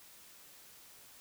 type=silence; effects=white hiss -57 dBFS RMS until 1.2 s

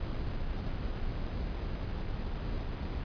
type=noise with sample-and-hold; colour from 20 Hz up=brown; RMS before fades=-35 dBFS; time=0-3.04 s; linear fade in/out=5 ms; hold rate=4410 Hz; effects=resampled to 11025 Hz

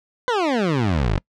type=exponential sweep; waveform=20% pulse; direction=down; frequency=516 to 43.65 Hz; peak=-13 dBFS; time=0.28-1.18 s; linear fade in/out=0 ms; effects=noise-tail reverb RT60 0.1 s tail -26 dB re dry + low-pass 4000 Hz 12 dB/octave

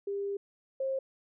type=tone pair in turn; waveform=sine; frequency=400 / 533.9 Hz; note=G4 / C5; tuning=+35 / +35 cents; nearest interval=perfect fourth; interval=500 cents; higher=second; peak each=-31 / -29 dBFS; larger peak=second; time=0.07-0.37 / 0.8-0.99 s; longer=first; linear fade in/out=5 ms; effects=none

